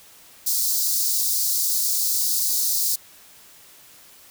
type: high-pass noise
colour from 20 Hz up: white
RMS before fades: -22 dBFS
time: 0.46-2.96 s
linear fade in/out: 10 ms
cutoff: 4200 Hz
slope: 48 dB/octave
effects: white hiss -49 dBFS RMS until 4.3 s